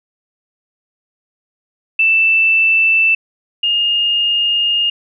sine tone pair in turn, 2654 / 2836 Hz, E7 / F7, +11 / +26 cents, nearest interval minor second, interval 115 cents, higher second, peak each -9 / -12 dBFS, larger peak first, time 1.99-3.15 / 3.63-4.9 s, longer second, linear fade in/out 5 ms, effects none

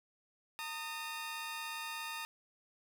15% pulse tone pair together, 910 / 1239 Hz, A#5 / D#6, -42 / -8 cents, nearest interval perfect fourth, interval 534 cents, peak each -36 / -37 dBFS, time 0.59-2.25 s, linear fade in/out 0 ms, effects none

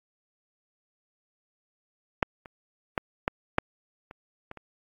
clicks, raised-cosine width 0.5 ms, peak -6 / -28 / -10 / -9 / -6 / -28 / -24 / -28 dBFS, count 8, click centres 2.228 / 2.458 / 2.978 / 3.279 / 3.584 / 4.111 / 4.514 / 4.573 s, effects AAC 48 kbps

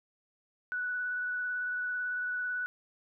sine tone with vibrato, 1480 Hz, F#6, in tune, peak -31 dBFS, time 0.72-2.66 s, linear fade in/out 0 ms, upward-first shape sine, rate 18 Hz, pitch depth 14 cents each way, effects none

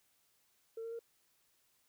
sine tone with pitch steps, 452.1 / 457.9 / 463.7 Hz, A4 / A#4 / A#4, +47 / -31 / -9 cents, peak -39 dBFS, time 0.77-0.992 s, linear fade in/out 5 ms, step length 74 ms, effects tanh soft clip ceiling -37 dBFS + white hiss -74 dBFS RMS until 1.88 s

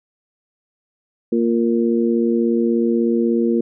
harmonic tone, 116.5 Hz, A#2, 1 cent flat, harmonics 2 / 3 / 4, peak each -17 / -19 / -22 dBFS, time 1.32-3.61 s, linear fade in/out 5 ms, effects none

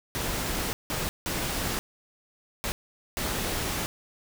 pink noise bursts at uneven times, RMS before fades -30 dBFS, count 5, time 0.15-0.73 / 0.9-1.09 / 1.26-1.79 / 2.64-2.72 / 3.17-3.86 s, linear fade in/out 0 ms, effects none

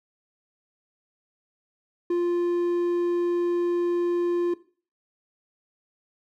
triangle tone, 348.8 Hz, F4, 2 cents flat, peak -19 dBFS, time 2.1-4.54 s, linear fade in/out 5 ms, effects noise-tail reverb RT60 0.4 s tail -17 dB re dry

